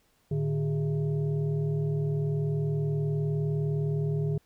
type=tone with frequency modulation; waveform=sine; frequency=149.8 Hz; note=D3; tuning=35 cents sharp; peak=-25 dBFS; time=0.31-4.38 s; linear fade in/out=5 ms; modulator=260 Hz; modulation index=0.75; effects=pink hiss -68 dBFS RMS until 4.45 s